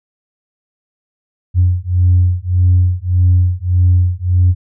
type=beating tone pair; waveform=sine; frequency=89.2 / 90.9 Hz; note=F2 / F#2; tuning=+37 / -30 cents; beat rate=1.7 Hz; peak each=-11 dBFS; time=1.54-4.55 s; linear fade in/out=50 ms; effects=tanh soft clip ceiling -3 dBFS